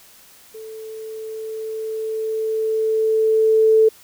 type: tone with level ramp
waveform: sine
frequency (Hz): 440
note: A4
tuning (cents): 0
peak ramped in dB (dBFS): -33 to -9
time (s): 0.54-3.89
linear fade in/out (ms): 10
effects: white hiss -48 dBFS RMS until 4.03 s